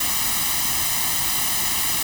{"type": "noise with comb filter", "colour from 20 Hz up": "white", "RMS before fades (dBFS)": -22, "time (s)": [0, 2.03], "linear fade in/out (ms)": 5, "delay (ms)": 1, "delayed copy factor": 0.75, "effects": []}